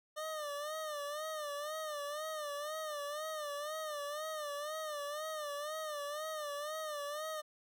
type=tone with vibrato; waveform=25% pulse; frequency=602 Hz; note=D5; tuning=43 cents sharp; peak=-35 dBFS; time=0.16-7.42 s; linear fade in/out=20 ms; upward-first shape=sine; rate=2 Hz; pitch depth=86 cents each way; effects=none